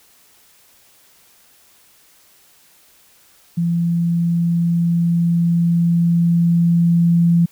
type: tone with level ramp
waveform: sine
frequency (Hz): 170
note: F3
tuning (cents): -46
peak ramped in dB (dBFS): -15 to -10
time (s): 3.57-7.46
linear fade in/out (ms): 10
effects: white hiss -52 dBFS RMS until 7.51 s